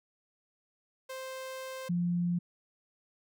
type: tone pair in turn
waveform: sawtooth / sine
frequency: 523.3 / 174.63 Hz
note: C5 / F3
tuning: 0 / 0 cents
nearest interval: octave + perfect fifth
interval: 1900 cents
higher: first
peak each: -35 / -27 dBFS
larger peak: second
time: 1.09-1.89 / 1.89-2.39 s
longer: first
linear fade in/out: 10 ms
effects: none